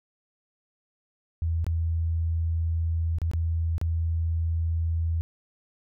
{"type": "tone with dropouts", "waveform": "sine", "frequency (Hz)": 82.41, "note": "E2", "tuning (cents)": 0, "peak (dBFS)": -23, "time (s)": [1.42, 5.21], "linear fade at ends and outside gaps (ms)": 0, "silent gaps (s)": [[1.644, 1.666], [3.185, 3.217], [3.314, 3.335], [3.781, 3.814]], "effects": []}